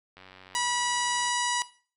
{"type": "click train", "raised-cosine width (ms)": 0.3, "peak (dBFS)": -32, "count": 106, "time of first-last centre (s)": [0.17, 1.291], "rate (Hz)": 93.7}
{"type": "harmonic tone", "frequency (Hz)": 973, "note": "B5", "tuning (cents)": -26, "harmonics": [1, 2, 3, 4, 5, 6, 7, 8, 9, 10], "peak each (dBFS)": [-30, -33, -35, -36, -37, -38, -38, -39, -40, -40], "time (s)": [0.55, 1.62], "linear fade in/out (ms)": 0}
{"effects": ["noise-tail reverb RT60 0.4 s tail -17 dB re dry"]}